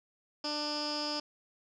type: tone with low-pass filter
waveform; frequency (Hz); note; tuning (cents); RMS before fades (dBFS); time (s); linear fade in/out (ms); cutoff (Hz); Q
15% pulse; 297.5; D4; +22; -35; 0.44-1.2; 5; 5100; 9.7
effects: none